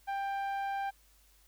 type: tone with low-pass filter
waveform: sawtooth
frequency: 790 Hz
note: G5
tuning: 13 cents sharp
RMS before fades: -35 dBFS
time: 0.07-0.91 s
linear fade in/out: 20 ms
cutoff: 1600 Hz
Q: 0.59
effects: added 50 Hz sine -64 dBFS peak until 1.47 s + white hiss -66 dBFS RMS until 1.47 s